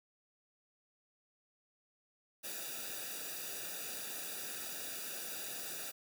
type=noise with comb filter; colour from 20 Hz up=white; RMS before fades=-43 dBFS; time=2.43-5.92 s; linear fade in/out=20 ms; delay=0.94 ms; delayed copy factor=-0.85; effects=none